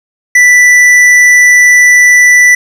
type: tone with tanh clipping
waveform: triangle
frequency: 1975.5 Hz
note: B6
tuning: in tune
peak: -3 dBFS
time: 0.35-2.55 s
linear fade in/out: 5 ms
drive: 14 dB
effects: none